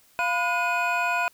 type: tone cluster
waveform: triangle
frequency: 697 / 996 / 1447 / 2487 Hz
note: F5 / B5 / F#6 / D#7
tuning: -4 / +14 / -39 / -1 cents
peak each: -26 dBFS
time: 0.19-1.28 s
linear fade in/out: 0 ms
effects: white hiss -59 dBFS RMS until 1.33 s